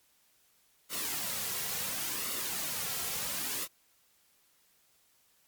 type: noise with flanger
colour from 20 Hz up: white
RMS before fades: -35 dBFS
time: 0.89-3.68 s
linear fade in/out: 50 ms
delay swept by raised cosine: 1.2 to 3.4 ms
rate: 0.71 Hz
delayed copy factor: -0.55
effects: white hiss -68 dBFS RMS until 5.47 s + MP3 96 kbps